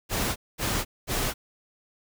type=noise bursts; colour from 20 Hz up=pink; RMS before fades=-27 dBFS; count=3; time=0.09-1.34 s; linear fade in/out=50 ms; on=270 ms; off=220 ms; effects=none

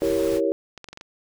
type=noise; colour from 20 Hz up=pink; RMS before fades=-36 dBFS; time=0-0.41 s; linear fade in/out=50 ms
type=chord; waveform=sine; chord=E diminished seventh; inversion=none; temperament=equal; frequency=329.6 / 392 / 466.2 / 554.4 Hz; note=E4 / G4 / Bb4 / Db5; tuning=0 / 0 / 0 / 0 cents; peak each=-25 dBFS; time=0.02-0.52 s; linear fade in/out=0 ms
type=clicks; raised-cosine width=0.2 ms; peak=-22 dBFS; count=6; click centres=0.777 / 0.843 / 0.887 / 0.93 / 0.974 / 1.011 s
effects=none

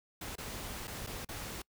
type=noise with dropouts; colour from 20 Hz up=pink; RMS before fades=-42 dBFS; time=0.21-1.62 s; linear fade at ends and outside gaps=5 ms; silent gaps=0.356-0.381 / 0.873-0.877 / 1.066-1.071 / 1.249-1.288 s; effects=noise-tail reverb RT60 0.1 s tail -26 dB re dry

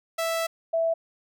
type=tone pair in turn; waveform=sawtooth / sine; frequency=659 / 659 Hz; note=E5 / E5; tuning=-1 / -1 cents; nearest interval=unison; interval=0 cents; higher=neither; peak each=-21 dBFS; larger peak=neither; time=0.18-0.47 / 0.73-0.94 s; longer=first; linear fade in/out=10 ms; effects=none

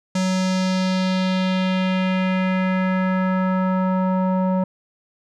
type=tone with low-pass filter sweep; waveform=square; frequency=186.5 Hz; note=F#3; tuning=14 cents sharp; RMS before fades=-20 dBFS; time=0.15-4.64 s; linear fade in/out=5 ms; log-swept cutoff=6800 to 820 Hz; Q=1.9; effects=none

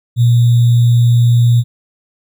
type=tone with sample-and-hold; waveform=sine; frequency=119.1 Hz; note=A#2; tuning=38 cents sharp; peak=-6 dBFS; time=0.16-1.64 s; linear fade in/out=50 ms; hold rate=3675 Hz; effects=none

